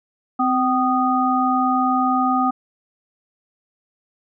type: tone cluster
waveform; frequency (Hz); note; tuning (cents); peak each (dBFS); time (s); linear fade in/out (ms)
sine; 257.6 / 767 / 1236; C4 / G5 / D#6; -27 / -38 / -12; -20; 0.39-2.51; 10
effects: none